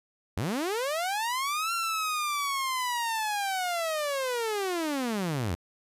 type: linear two-way sweep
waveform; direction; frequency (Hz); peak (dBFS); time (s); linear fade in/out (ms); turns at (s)
sawtooth; up then down; 76 to 1377 to 76; -24; 0.37-5.55; 0; 1.73
effects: resampled to 32000 Hz